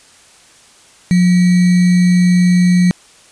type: tone with sample-and-hold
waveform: sine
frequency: 179.3 Hz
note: F3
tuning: 46 cents sharp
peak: -7 dBFS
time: 1.11-2.91 s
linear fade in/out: 0 ms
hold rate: 2100 Hz
effects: white hiss -45 dBFS RMS until 3.31 s + resampled to 22050 Hz